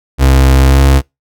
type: tone with pitch glide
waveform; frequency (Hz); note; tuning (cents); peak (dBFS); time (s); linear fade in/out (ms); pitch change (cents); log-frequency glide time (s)
35% pulse; 66.4 to 68.03; C2 to C#2; +26 to -32; -3; 0.18-1.02; 50; +42; 0.65-0.81
effects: noise-tail reverb RT60 0.2 s tail -26 dB re dry